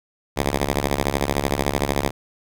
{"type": "ring-modulated tone", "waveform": "5% pulse", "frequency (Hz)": 70.5, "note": "C#2", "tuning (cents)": 30, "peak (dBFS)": -6, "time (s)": [0.36, 2.11], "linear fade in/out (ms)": 10, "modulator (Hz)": 99.1, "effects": []}